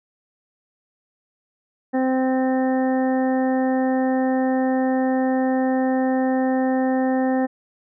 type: harmonic tone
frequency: 260 Hz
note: C4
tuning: 11 cents flat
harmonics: 1 / 2 / 3 / 4 / 5 / 6 / 7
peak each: -19 / -24 / -26 / -40 / -42 / -43 / -34 dBFS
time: 1.93-7.47 s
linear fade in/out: 20 ms
effects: none